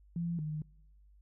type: tone pair in turn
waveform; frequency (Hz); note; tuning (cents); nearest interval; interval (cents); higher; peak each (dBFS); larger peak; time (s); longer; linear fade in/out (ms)
sine; 170 / 153.38; F3 / D#3; -46 / -24; major second; 178; first; -32 / -34; first; 0.16-0.39 / 0.39-0.62; neither; 2
effects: noise-tail reverb RT60 0.9 s tail -25 dB re dry + added 50 Hz sine -58 dBFS peak until 1.21 s